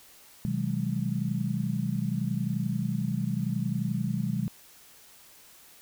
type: chord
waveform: sine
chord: G# minor seventh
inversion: first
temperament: just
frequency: 124.59 / 155.74 / 186.89 / 207.7 Hz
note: B2 / D#3 / F#3 / G#3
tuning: +16 / +2 / +18 / 0 cents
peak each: -32 dBFS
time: 0.45-4.48 s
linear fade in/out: 0 ms
effects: white hiss -54 dBFS RMS until 5.81 s